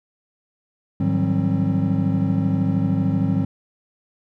triangle tone cluster, 105.3 / 155.2 / 180.5 / 193.5 / 266.5 Hz, G#2 / D#3 / F#3 / G3 / C4, +24 / -4 / -43 / -22 / +32 cents, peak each -22 dBFS, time 1-3.45 s, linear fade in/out 5 ms, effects none

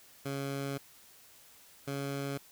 15% pulse tone pair in turn, 138.59 / 139.39 Hz, C#3 / C#3, 0 / +10 cents, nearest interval unison, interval 10 cents, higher second, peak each -28 dBFS, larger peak neither, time 0.25-0.78 / 1.87-2.38 s, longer first, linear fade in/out 10 ms, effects white hiss -58 dBFS RMS until 2.51 s

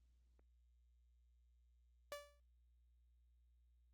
sawtooth tone with exponential decay, 580 Hz, D5, 22 cents flat, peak -40 dBFS, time 2.12-2.4 s, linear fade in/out 0 ms, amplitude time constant 60 ms, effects added 60 Hz sine -70 dBFS peak until 3.93 s + Opus 24 kbps

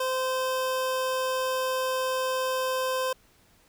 25% pulse tone, 517 Hz, C5, 21 cents flat, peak -22 dBFS, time 0-3.13 s, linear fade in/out 5 ms, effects pink hiss -61 dBFS RMS until 3.68 s

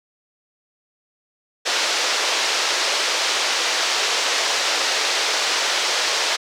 white band-pass noise, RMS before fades -21 dBFS, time 1.65-6.37 s, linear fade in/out 20 ms, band 390 to 5800 Hz, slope 24 dB/octave, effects none

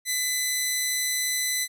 10% pulse tone, 2007 Hz, B6, 27 cents sharp, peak -15 dBFS, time 0.05-1.68 s, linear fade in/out 50 ms, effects none

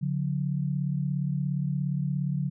sine tone pair together, 142.87 / 180 Hz, D3 / F#3, -47 / -47 cents, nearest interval major third, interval 400 cents, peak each -27 / -30 dBFS, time 0.01-2.5 s, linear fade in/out 20 ms, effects none

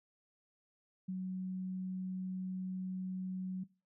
sine tone, 186 Hz, F#3, 9 cents sharp, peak -36 dBFS, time 1.08-3.64 s, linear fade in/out 10 ms, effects noise-tail reverb RT60 0.3 s tail -20 dB re dry

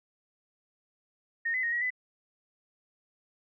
sine tone with pitch steps, 1847 / 2022 / 1866 / 1909 / 2004 Hz, A#6 / B6 / A#6 / A#6 / B6, -16 / +40 / +1 / +41 / +25 cents, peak -27 dBFS, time 1.45-1.905 s, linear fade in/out 10 ms, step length 91 ms, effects none

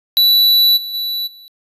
square tone with level steps, 3951 Hz, B7, in tune, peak -9 / -24 / -19 / -38 dBFS, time 0.17-1.48 s, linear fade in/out 0 ms, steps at 0.76 / 0.93 / 1.26 s, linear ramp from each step 20 ms, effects resampled to 32000 Hz

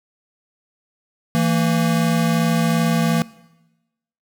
square tone pair together, 165.6 / 228.3 Hz, E3 / A#3, +8 / -36 cents, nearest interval tritone, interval 556 cents, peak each -19 dBFS, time 1.35-3.22 s, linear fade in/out 0 ms, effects noise-tail reverb RT60 1.0 s tail -20 dB re dry

